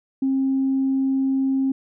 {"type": "tone", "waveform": "sine", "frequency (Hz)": 267.7, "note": "C4", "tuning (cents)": 40, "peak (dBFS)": -17, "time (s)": [0.22, 1.72], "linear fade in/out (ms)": 5, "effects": ["tanh soft clip ceiling -13 dBFS"]}